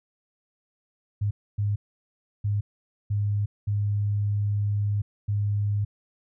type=tone bursts at uneven times; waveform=sine; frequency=102.8 Hz; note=G#2; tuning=17 cents flat; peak=-22 dBFS; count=6; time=1.21-1.31 / 1.58-1.76 / 2.44-2.61 / 3.1-3.46 / 3.67-5.02 / 5.28-5.85 s; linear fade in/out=10 ms; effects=none